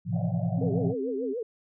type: chord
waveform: sine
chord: F major seventh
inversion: first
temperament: equal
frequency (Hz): 110 / 130.81 / 164.81 / 174.61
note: A2 / C3 / E3 / F3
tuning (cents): 0 / 0 / 0 / 0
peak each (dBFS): -31 / -33 / -31 / -29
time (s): 0.05-0.95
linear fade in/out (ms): 50
type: band-pass noise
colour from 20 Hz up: pink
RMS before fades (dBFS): -41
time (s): 0.12-0.94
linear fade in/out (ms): 50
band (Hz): 570 to 740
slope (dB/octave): 96
type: tone with tremolo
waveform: sine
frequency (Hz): 263.8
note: C4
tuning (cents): +14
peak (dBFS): -31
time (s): 0.57-1.34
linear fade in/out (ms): 20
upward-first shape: sine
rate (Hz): 4.6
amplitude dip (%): 25
type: tone with vibrato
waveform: sine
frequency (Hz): 440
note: A4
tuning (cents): 0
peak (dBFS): -29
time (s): 0.61-1.43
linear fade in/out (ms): 5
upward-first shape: triangle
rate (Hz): 6.8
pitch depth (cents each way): 250
effects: none